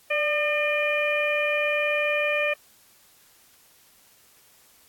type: harmonic tone with a mistuned harmonic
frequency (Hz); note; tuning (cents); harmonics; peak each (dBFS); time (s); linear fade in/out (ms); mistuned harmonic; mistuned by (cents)
604; D5; +48; 1 / 2 / 3 / 4 / 5; -25 / -34 / -30 / -25 / -38; 0.1-2.54; 10; 1; -43
effects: white hiss -57 dBFS RMS until 4.88 s + AAC 64 kbps